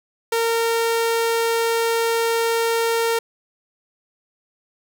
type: tone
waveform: sawtooth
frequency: 459.4 Hz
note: A#4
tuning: 25 cents flat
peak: -14 dBFS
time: 0.32-3.19 s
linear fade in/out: 5 ms
effects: none